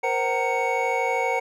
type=tone cluster; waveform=triangle; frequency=471.4 / 524 / 758 / 926 / 2225 Hz; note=A#4 / C5 / F#5 / A#5 / C#7; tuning=+19 / +2 / +42 / -12 / +6 cents; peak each=-26 dBFS; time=0.03-1.4 s; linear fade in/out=10 ms; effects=none